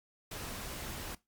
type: noise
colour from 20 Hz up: pink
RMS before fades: -42 dBFS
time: 0.31-1.15 s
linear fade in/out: 5 ms
effects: noise-tail reverb RT60 0.2 s tail -19 dB re dry + Opus 48 kbps